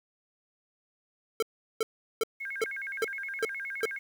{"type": "tone bursts", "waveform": "square", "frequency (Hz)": 446, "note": "A4", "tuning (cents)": 23, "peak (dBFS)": -25, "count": 7, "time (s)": [1.4, 3.855], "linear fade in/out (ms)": 2, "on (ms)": 25, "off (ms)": 380}
{"type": "tone with vibrato", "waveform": "sine", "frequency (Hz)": 1864.7, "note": "A#6", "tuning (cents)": 0, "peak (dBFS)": -34, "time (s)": [2.4, 3.99], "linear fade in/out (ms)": 10, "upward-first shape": "square", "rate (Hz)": 9.6, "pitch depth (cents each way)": 270}
{"effects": ["10-bit"]}